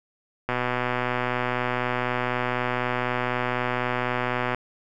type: click train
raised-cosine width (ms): 0.5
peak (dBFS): -10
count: 504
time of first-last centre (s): 0.49-4.546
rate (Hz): 124
effects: none